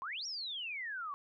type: exponential two-way sweep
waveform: sine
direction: up then down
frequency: 987.8 to 5740 to 1100 Hz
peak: -38 dBFS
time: 0.02-1.14 s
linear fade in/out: 0 ms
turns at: 0.26 s
effects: none